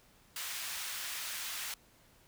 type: high-pass noise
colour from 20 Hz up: pink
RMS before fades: -40 dBFS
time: 0.36-1.74 s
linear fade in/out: 2 ms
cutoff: 1700 Hz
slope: 12 dB/octave
effects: pink hiss -64 dBFS RMS until 2.27 s